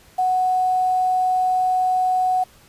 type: tone with quantisation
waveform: sine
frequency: 740 Hz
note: F#5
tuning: in tune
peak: -16 dBFS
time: 0.18-2.44 s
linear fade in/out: 10 ms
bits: 7
effects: pink hiss -51 dBFS RMS until 2.68 s + resampled to 32000 Hz